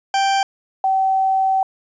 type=tone pair in turn; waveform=40% pulse / sine; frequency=784 / 767 Hz; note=G5 / G5; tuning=0 / -38 cents; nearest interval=unison; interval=38 cents; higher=first; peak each=-14 dBFS; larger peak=neither; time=0.14-0.43 / 0.84-1.63 s; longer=second; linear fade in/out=2 ms; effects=resampled to 16000 Hz + 9-bit